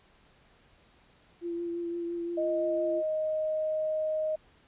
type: tone with vibrato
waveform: sine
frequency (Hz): 342.3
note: F4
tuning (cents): -35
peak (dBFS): -31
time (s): 1.41-3.03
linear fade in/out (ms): 50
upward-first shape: triangle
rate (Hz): 5.8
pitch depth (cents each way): 19
type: tone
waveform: sine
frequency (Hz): 623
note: D#5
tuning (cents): +2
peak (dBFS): -27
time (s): 2.37-4.36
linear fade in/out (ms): 10
effects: pink hiss -62 dBFS RMS until 4.67 s + resampled to 8000 Hz